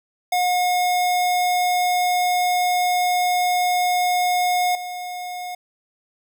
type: tone with level steps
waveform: square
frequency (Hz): 721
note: F#5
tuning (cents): -45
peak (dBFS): -18 / -29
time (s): 0.32-5.55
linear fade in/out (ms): 5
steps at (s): 4.75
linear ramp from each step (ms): 2
effects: none